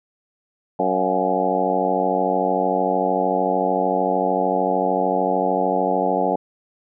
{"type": "harmonic tone with a mistuned harmonic", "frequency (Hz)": 93.3, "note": "F#2", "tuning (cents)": 15, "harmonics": [2, 3, 4, 5, 6, 7, 8, 9], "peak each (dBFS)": [-28, -27, -28, -25, -25, -25, -24, -25], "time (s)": [0.79, 6.36], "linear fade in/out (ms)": 5, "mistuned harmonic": 7, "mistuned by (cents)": 52, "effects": []}